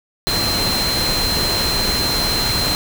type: tone in noise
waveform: sine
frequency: 4121 Hz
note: C8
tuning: 27 cents flat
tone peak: -19 dBFS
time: 0.27-2.75 s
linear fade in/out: 0 ms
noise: pink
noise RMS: -21 dBFS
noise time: 0.27-2.75 s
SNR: -1 dB
effects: none